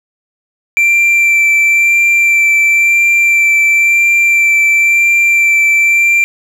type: tone with vibrato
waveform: triangle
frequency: 2349 Hz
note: D7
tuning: in tune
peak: -5 dBFS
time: 0.77-6.24 s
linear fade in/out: 0 ms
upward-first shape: sine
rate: 0.97 Hz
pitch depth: 12 cents each way
effects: none